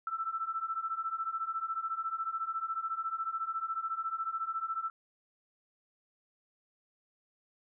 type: beating tone pair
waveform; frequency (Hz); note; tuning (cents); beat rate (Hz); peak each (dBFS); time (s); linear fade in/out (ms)
sine; 1318.5 / 1332.5; E6 / E6; 0 / +18; 14; -37 / -35; 0.07-4.9; 2
effects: none